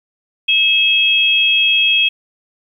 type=tone pair together; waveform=sine; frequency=2591 / 3267 Hz; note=E7 / G#7; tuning=-30 / -29 cents; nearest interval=major third; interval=401 cents; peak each=-13 dBFS; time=0.48-2.09 s; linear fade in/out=10 ms; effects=8-bit